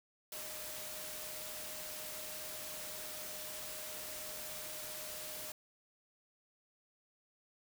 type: tone in noise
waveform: sine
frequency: 616 Hz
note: D#5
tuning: 17 cents flat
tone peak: -53 dBFS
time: 0.32-5.52 s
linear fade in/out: 2 ms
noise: white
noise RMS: -45 dBFS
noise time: 0.32-5.52 s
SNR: -11 dB
effects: none